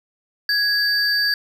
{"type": "tone pair together", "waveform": "triangle", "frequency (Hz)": [1661.2, 4635], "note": ["G#6", "D8"], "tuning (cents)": [0, -24], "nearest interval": "octave + tritone", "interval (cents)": 1776, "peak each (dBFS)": -18, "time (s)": [0.49, 1.34], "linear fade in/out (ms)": 2, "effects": []}